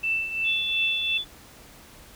sine tone with tremolo, 2660 Hz, E7, 15 cents sharp, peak -21 dBFS, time 0.03-1.18 s, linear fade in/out 10 ms, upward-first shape triangle, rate 2.8 Hz, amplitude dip 70%
sine tone, 3465 Hz, A7, 27 cents flat, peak -26 dBFS, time 0.44-1.25 s, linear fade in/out 50 ms
effects pink hiss -49 dBFS RMS until 2.15 s

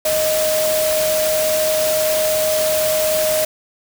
sine tone in noise, 622.3 Hz, D#5, in tune, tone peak -16 dBFS, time 0.05-3.45 s, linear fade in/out 5 ms, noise white, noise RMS -22 dBFS, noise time 0.05-3.45 s, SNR +3 dB, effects none

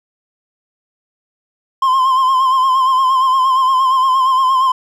triangle tone with vibrato, 1046.5 Hz, C6, in tune, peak -8 dBFS, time 1.82-4.72 s, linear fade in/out 5 ms, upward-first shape sine, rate 8.6 Hz, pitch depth 50 cents each way, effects none

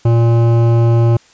sine tone with hard clipping, 116.54 Hz, A#2, in tune, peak -10 dBFS, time 0.05-1.17 s, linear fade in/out 5 ms, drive 14 dB, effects white hiss -48 dBFS RMS until 1.33 s + resampled to 16000 Hz

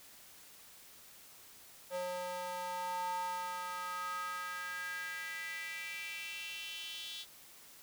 square tone with high-pass filter sweep, 180 Hz, F#3, 47 cents flat, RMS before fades -41 dBFS, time 1.9-7.26 s, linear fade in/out 50 ms, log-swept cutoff 600 to 3500 Hz, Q 5.2, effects white hiss -57 dBFS RMS until 7.82 s

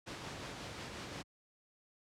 pink noise with tremolo, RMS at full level -43 dBFS, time 0.06-1.23 s, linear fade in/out 20 ms, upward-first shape sine, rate 5.6 Hz, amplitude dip 25%, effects high-pass 80 Hz 12 dB/octave + low-pass 6000 Hz 12 dB/octave

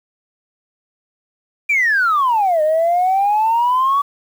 sine exponential two-way sweep, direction down then up, 2408 to 606 to 1145 Hz, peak -11 dBFS, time 1.69-4.02 s, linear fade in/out 10 ms, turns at 2.62 s, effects tanh soft clip ceiling -9 dBFS + 7-bit

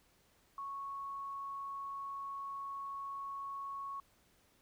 sine tone, 1106 Hz, C#6, 4 cents flat, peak -40 dBFS, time 0.58-4 s, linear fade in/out 2 ms, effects pink hiss -70 dBFS RMS until 4.61 s

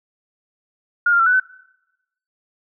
sine tone with pitch steps, 1423 / 1396 / 1345 / 1485 / 1516 Hz, F6 / F6 / E6 / F#6 / F#6, +32 / -1 / +34 / +6 / +42 cents, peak -12 dBFS, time 1.06-1.4 s, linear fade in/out 5 ms, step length 68 ms, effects noise-tail reverb RT60 0.9 s tail -22 dB re dry

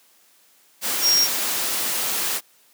sine tone in noise, 5588 Hz, F8, in tune, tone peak -15 dBFS, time 1.01-1.28 s, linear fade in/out 50 ms, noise white, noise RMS -24 dBFS, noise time 0.81-2.41 s, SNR +6 dB, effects white hiss -57 dBFS RMS until 2.73 s + high-pass 200 Hz 12 dB/octave

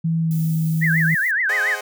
sine tone with pitch glide, 163.8 to 160.8 Hz, E3 to E3, -11 to -43 cents, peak -17 dBFS, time 0.04-1.15 s, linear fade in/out 10 ms, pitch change -32 cents, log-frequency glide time 0.2-0.35 s
violet noise, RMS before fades -37 dBFS, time 0.31-1.31 s, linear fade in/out 0 ms
sine tone with vibrato, 1777 Hz, A6, 17 cents sharp, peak -17 dBFS, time 0.81-1.76 s, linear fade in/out 20 ms, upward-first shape triangle, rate 7.1 Hz, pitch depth 280 cents each way
15% pulse chord, Ab dominant seventh, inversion none, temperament equal with one note detuned, 415.3 / 523.3 / 622.3 / 752.1 Hz, Ab4 / C5 / Eb5 / Gb5, 0 / 0 / 0 / +28 cents, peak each -27 dBFS, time 1.49-1.81 s, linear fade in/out 5 ms
effects none

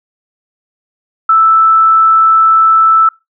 sine tone, 1318.5 Hz, E6, in tune, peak -4 dBFS, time 1.29-3.09 s, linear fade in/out 5 ms, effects noise-tail reverb RT60 0.2 s tail -22 dB re dry

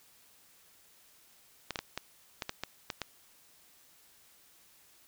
clicks, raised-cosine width 0.2 ms, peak -17 dBFS, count 9, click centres 1.707 / 1.758 / 1.79 / 1.976 / 2.422 / 2.494 / 2.636 / 2.902 / 3.017 s, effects white hiss -62 dBFS RMS until 5.07 s

